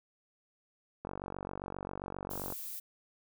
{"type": "click train", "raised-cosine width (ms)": 1, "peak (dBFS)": -25, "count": 71, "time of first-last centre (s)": [1.05, 2.524], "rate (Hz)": 47.5}
{"type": "noise", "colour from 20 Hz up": "violet", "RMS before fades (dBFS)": -42, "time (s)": [2.3, 2.8], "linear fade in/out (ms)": 10}
{"effects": []}